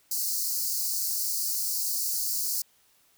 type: high-pass noise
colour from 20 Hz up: white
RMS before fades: -29 dBFS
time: 0.11-2.62 s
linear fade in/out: 5 ms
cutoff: 4300 Hz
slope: 96 dB/octave
effects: white hiss -64 dBFS RMS until 3.17 s